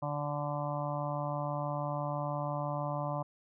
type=harmonic tone; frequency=146.1 Hz; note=D3; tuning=9 cents flat; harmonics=1 / 2 / 4 / 5 / 6 / 7 / 8; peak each=-36 / -44 / -38 / -41 / -43 / -40 / -46 dBFS; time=0.02-3.23 s; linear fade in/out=10 ms; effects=none